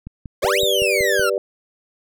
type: click train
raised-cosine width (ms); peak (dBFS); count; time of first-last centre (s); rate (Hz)
5; -20; 7; 0.07-1.196; 5.33
type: exponential two-way sweep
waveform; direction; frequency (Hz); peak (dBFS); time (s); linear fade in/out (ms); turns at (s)
40% pulse; up then down; 493.9 to 3887 to 1324; -18; 0.42-1.3; 10; 0.61
type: chord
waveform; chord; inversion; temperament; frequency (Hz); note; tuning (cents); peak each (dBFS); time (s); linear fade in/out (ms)
sine; G major; none; just; 392 / 490 / 588; G4 / B4 / D5; 0 / -14 / +2; -22; 0.43-1.38; 2
effects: none